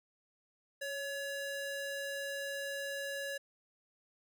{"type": "ring-modulated tone", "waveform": "square", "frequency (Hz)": 1127, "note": "C#6", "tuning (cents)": 28, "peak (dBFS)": -35, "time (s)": [0.81, 3.38], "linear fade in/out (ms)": 10, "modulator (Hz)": 572, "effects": []}